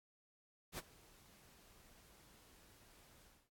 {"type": "noise with ADSR envelope", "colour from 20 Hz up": "pink", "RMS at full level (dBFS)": -43, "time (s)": [0.72, 3.5], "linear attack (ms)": 64, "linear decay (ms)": 26, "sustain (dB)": -22, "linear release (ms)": 250, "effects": ["AAC 64 kbps"]}